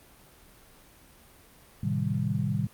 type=chord; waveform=sine; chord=A half-diminished seventh; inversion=none; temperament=equal; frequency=110 / 130.81 / 155.56 / 196 Hz; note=A2 / C3 / Eb3 / G3; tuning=0 / 0 / 0 / 0 cents; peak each=-31 dBFS; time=1.83-2.67 s; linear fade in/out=5 ms; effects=pink hiss -55 dBFS RMS until 2.73 s + Opus 32 kbps